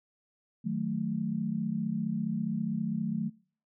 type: chord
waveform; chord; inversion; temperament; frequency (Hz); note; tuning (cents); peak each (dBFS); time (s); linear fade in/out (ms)
sine; D# diminished; none; equal; 155.56 / 185 / 220; D#3 / F#3 / A3; 0 / 0 / 0; -36 / -33 / -32; 0.64-3.3; 20
effects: noise-tail reverb RT60 0.5 s tail -26 dB re dry